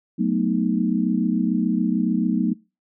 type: chord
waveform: sine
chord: B dominant seventh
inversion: second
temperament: equal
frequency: 185 / 220 / 246.9 / 311.1 Hz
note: F#3 / A3 / B3 / D#4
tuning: 0 / 0 / 0 / 0 cents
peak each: -23 / -23 / -24 / -26 dBFS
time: 0.18-2.54 s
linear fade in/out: 20 ms
effects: noise-tail reverb RT60 0.3 s tail -24 dB re dry